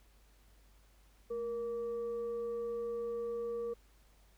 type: tone with frequency modulation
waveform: sine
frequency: 470 Hz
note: A#4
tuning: 14 cents sharp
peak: -35 dBFS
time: 1.3-3.74 s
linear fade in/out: 10 ms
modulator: 687 Hz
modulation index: 0.27
effects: added 50 Hz sine -62 dBFS peak until 4.37 s + pink hiss -69 dBFS RMS until 4.37 s